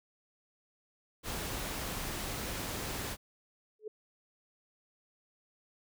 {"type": "noise", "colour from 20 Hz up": "pink", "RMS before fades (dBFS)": -38, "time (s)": [1.23, 3.17], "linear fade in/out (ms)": 50}
{"type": "tone with exponential growth", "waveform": "sine", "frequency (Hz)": 428.7, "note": "A4", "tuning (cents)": -45, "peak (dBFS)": -34, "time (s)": [3.79, 3.88], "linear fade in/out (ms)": 5, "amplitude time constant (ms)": 19}
{"effects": []}